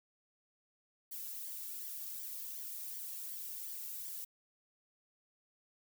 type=noise with flanger; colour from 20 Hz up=violet; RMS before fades=-44 dBFS; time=1.11-4.25 s; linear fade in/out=10 ms; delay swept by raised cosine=0.75 to 2.05 ms; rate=2.7 Hz; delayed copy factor=-0.8; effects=none